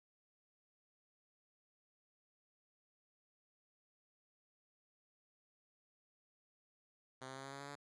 5% pulse tone with pitch steps, 130.81 / 132.79 / 134.8 / 136.84 / 138.91 / 141.01 / 143.14 Hz, C3 / C3 / C#3 / C#3 / C#3 / C#3 / D3, 0 / +26 / -48 / -22 / +4 / +30 / -44 cents, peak -36 dBFS, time 7.21-7.756 s, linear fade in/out 10 ms, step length 78 ms, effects resampled to 22050 Hz

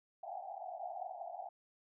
pink band-pass noise, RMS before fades -45 dBFS, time 0.23-1.49 s, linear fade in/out 5 ms, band 670 to 800 Hz, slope 96 dB/octave, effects none

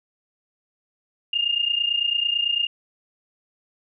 sine tone pair together, 2802 / 2831 Hz, F7 / F7, +5 / +23 cents, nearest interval unison, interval 18 cents, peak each -24 / -22 dBFS, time 1.33-2.67 s, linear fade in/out 5 ms, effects none

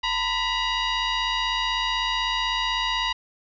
sine tone with frequency modulation, 916 Hz, A#5, 31 cents flat, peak -22 dBFS, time 0.03-3.13 s, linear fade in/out 10 ms, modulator 964 Hz, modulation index 3.5, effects none

